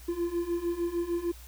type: beating tone pair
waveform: triangle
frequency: 340 / 346.6 Hz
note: F4 / F4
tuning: -46 / -13 cents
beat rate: 6.6 Hz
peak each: -31 / -28 dBFS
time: 0.08-1.32 s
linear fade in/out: 10 ms
effects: added 60 Hz sine -46 dBFS peak until 1.47 s + white hiss -53 dBFS RMS until 1.47 s